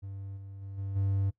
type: tone with level steps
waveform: triangle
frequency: 98 Hz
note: G2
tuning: in tune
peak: -36 / -40 / -37 / -31 / -24 dBFS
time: 0.02-1.31 s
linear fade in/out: 20 ms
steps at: 0.36 / 0.61 / 0.77 / 0.95 s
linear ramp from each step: 20 ms
effects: noise-tail reverb RT60 0.1 s tail -19 dB re dry